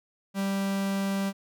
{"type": "tone", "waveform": "45% pulse", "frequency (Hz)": 196, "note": "G3", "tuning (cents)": 0, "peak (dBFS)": -26, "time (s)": [0.34, 1.33], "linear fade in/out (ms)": 50, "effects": []}